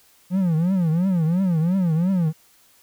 triangle tone with vibrato, 174.3 Hz, F3, 3 cents flat, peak -15 dBFS, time 0.3-2.33 s, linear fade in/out 50 ms, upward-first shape triangle, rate 2.9 Hz, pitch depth 220 cents each way, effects white hiss -56 dBFS RMS until 2.82 s

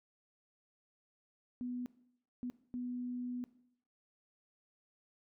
sine tone bursts at uneven times, 246.9 Hz, B3, in tune, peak -37 dBFS, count 3, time 1.61-1.86 / 2.43-2.5 / 2.74-3.44 s, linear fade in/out 0 ms, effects noise-tail reverb RT60 0.7 s tail -18 dB re dry

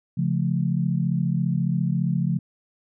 sine chord, Db augmented, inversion none, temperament just, 138.59 / 173.24 / 216.5 Hz, Db3 / F3 / A3, 0 / -14 / -28 cents, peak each -24 / -23 / -29 dBFS, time 0.17-2.39 s, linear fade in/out 10 ms, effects none

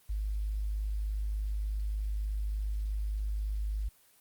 sine tone with quantisation, 51.7 Hz, G#1, 7 cents flat, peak -30 dBFS, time 0.09-3.89 s, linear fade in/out 10 ms, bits 10, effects white hiss -63 dBFS RMS until 4.2 s + Opus 24 kbps

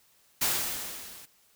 white noise with level ramp, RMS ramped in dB -25 to -49 dBFS, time 0.41-1.26 s, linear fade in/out 10 ms, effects white hiss -64 dBFS RMS until 1.55 s

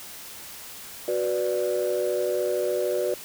sine chord, B minor, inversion second, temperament equal, 370 / 493.9 / 587.3 Hz, F#4 / B4 / D5, 0 / 0 / 0 cents, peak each -26 dBFS, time 1.08-3.14 s, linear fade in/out 2 ms, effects tanh soft clip ceiling -17 dBFS + white hiss -41 dBFS RMS until 3.24 s

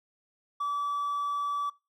triangle tone, 1152 Hz, D6, 34 cents flat, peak -25 dBFS, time 0.6-1.7 s, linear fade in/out 10 ms, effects noise-tail reverb RT60 0.3 s tail -26 dB re dry + tanh soft clip ceiling -23 dBFS

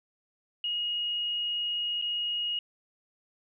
sine tone with dropouts, 2879 Hz, F#7, 48 cents flat, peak -28 dBFS, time 0.64-2.59 s, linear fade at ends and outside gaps 2 ms, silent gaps 2.015-2.022 s, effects none

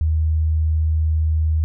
sine tone, 78.7 Hz, D#2, 20 cents sharp, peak -15 dBFS, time 0.01-1.64 s, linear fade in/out 0 ms, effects none

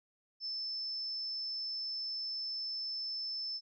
sine tone, 5274 Hz, E8, in tune, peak -36 dBFS, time 0.4-3.61 s, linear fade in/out 50 ms, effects none

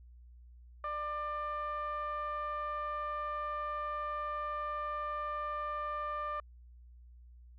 10% pulse tone with low-pass filter, 596 Hz, D5, 25 cents sharp, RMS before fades -37 dBFS, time 0.84-6.4 s, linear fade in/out 2 ms, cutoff 1200 Hz, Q 3, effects added 60 Hz sine -52 dBFS peak until 7.58 s + MP3 48 kbps

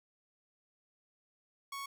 sawtooth tone, 1108.7 Hz, C#6, in tune, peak -36 dBFS, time 1.72-1.86 s, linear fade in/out 5 ms, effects none

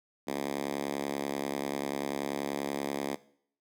5% pulse tone with high-pass filter, 70.3 Hz, C#2, 25 cents sharp, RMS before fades -34 dBFS, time 0.27-3.16 s, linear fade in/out 10 ms, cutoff 250 Hz, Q 1.6, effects noise-tail reverb RT60 0.6 s tail -19 dB re dry

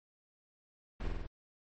brown noise with echo, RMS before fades -36 dBFS, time 1-1.08 s, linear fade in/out 5 ms, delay 47 ms, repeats 4, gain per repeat -2 dB, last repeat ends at 1.268 s, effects low-pass 4000 Hz 12 dB/octave + MP3 32 kbps

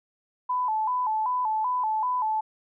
sine tone with vibrato, 932.3 Hz, A#5, in tune, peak -23 dBFS, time 0.49-2.41 s, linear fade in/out 10 ms, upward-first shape square, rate 2.6 Hz, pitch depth 120 cents each way, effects none

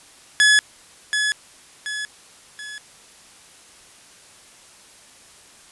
sawtooth tone with echo, 1700 Hz, G#6, 40 cents sharp, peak -8 dBFS, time 0.4-0.59 s, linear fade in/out 0 ms, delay 730 ms, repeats 3, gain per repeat -7 dB, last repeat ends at 2.78 s, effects white hiss -48 dBFS RMS until 5.71 s + resampled to 24000 Hz

